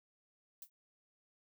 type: noise with exponential decay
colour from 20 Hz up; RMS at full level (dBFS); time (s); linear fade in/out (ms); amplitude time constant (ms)
violet; -44; 0.62-0.7; 2; 17
effects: none